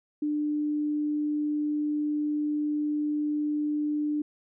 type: tone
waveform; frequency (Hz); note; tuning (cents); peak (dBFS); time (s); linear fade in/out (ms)
sine; 298.2; D4; +27; -25; 0.22-4.22; 5
effects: none